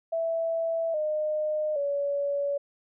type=tone with pitch steps; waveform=sine; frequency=659.3 / 611.6 / 567.4 Hz; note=E5 / D#5 / C#5; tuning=0 / -30 / +40 cents; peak=-25 dBFS; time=0.12-2.58 s; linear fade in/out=10 ms; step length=820 ms; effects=none